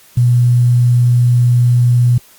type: tone with quantisation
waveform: sine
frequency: 121.9 Hz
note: B2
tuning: 22 cents flat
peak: -7 dBFS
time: 0.17-2.18 s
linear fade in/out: 5 ms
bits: 6
effects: white hiss -45 dBFS RMS until 2.38 s + Opus 48 kbps